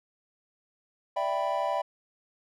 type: chord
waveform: triangle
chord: E minor seventh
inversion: third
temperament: equal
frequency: 587.3 / 659.3 / 784 / 987.8 Hz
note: D5 / E5 / G5 / B5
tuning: 0 / 0 / 0 / 0 cents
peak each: -30 dBFS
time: 1.16-1.82 s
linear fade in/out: 10 ms
effects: none